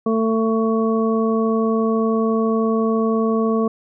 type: harmonic tone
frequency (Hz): 223.5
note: A3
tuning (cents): +27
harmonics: 1 / 2 / 3 / 5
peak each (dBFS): -18 / -20 / -28 / -26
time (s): 0.06-3.68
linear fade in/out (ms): 5
effects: none